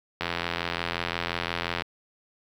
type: click train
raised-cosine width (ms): 0.3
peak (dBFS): -11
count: 139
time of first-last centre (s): 0.21-1.82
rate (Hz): 85.7
effects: high-pass 60 Hz 12 dB/octave + 8-bit